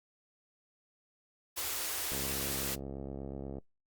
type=band-stop noise; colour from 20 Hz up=white; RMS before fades=-36 dBFS; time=1.56-2.76 s; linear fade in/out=20 ms; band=110 to 270 Hz; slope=48 dB/octave
type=click train; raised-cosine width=2 ms; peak=-28 dBFS; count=101; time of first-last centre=2.12-3.584 s; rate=68.3 Hz
effects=noise-tail reverb RT60 0.1 s tail -20 dB re dry + Opus 48 kbps